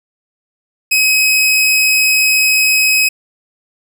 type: tone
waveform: sawtooth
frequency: 2541 Hz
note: D#7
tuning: 36 cents sharp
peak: -6 dBFS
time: 0.91-3.09 s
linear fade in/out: 10 ms
effects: none